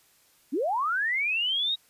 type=linear sweep; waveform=sine; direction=up; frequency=230 to 3834 Hz; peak=-24 dBFS; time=0.52-1.76 s; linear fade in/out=20 ms; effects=white hiss -62 dBFS RMS until 1.89 s + resampled to 32000 Hz